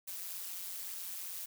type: noise with amplitude modulation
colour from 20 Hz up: blue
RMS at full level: -39 dBFS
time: 0.07-1.46 s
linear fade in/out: 10 ms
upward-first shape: sine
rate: 182 Hz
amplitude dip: 80%
effects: none